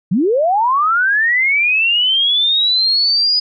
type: linear sweep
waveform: sine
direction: up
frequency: 155.56 to 4978 Hz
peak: -11 dBFS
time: 0.11-3.4 s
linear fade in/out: 10 ms
effects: none